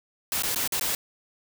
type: noise with dropouts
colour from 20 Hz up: white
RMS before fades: -27 dBFS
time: 0.32-0.95 s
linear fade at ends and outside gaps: 1 ms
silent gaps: 0.423-0.434 / 0.547-0.559 / 0.676-0.722 / 0.797-0.81 s
effects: none